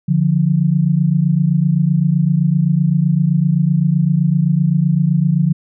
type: tone pair together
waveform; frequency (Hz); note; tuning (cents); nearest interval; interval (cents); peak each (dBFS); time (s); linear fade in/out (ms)
sine; 146.83 / 174.62; D3 / F3; 0 / 0; minor third; 300; -14; 0.08-5.53; 10
effects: none